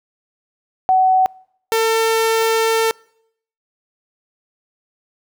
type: tone pair in turn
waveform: sine / sawtooth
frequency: 751 / 449.3 Hz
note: F#5 / A4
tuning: +26 / +36 cents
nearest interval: major sixth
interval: 890 cents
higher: first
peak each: -10 dBFS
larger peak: neither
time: 0.89-1.26 / 1.72-2.91 s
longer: second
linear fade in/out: 0 ms
effects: noise-tail reverb RT60 0.7 s tail -26 dB re dry